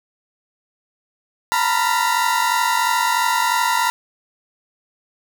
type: tone cluster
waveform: 35% pulse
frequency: 900 / 951 / 994 / 1386 Hz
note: A5 / A#5 / B5 / F6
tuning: +39 / +34 / +11 / -14 cents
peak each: -21 / -20 / -19 / -22 dBFS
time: 1.52-3.9 s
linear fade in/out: 0 ms
effects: none